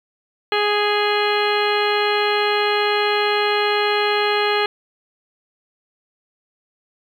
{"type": "harmonic tone", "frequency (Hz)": 415.3, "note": "G#4", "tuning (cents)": 0, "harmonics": [1, 2, 3, 4, 5, 6, 7, 8, 10], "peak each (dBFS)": [-20, -23, -25, -26, -27, -28, -28, -29, -30], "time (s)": [0.52, 4.66], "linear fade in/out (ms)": 2, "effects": ["8-bit"]}